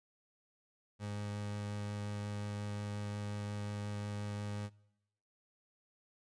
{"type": "tone with vibrato", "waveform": "30% pulse", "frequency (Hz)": 103.3, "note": "G#2", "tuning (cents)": -9, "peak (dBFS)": -36, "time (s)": [0.99, 4.7], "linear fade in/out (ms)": 50, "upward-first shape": "triangle", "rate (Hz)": 5.6, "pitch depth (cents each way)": 9, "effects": ["noise-tail reverb RT60 1.0 s tail -25 dB re dry", "resampled to 22050 Hz"]}